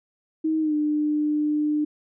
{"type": "tone with pitch glide", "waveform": "sine", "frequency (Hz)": [315.9, 300.1], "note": ["D#4", "D4"], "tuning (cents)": [26, 38], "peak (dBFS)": -20, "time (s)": [0.44, 1.85], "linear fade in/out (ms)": 10, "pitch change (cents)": -88, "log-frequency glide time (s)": [0.6, 0.74], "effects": []}